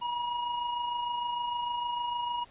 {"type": "tone with amplitude modulation", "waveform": "square", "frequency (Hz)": 961, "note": "B5", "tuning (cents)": -48, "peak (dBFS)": -29, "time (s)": [0.01, 2.45], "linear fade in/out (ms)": 20, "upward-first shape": "sine", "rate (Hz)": 26.6, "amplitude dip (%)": 40, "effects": ["pink hiss -57 dBFS RMS until 2.5 s", "resampled to 8000 Hz"]}